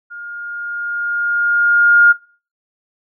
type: tone with level ramp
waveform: sine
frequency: 1417 Hz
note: F6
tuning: 25 cents sharp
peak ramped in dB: -29 to -5 dBFS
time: 0.1-2.13 s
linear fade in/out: 20 ms
effects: noise-tail reverb RT60 0.4 s tail -21 dB re dry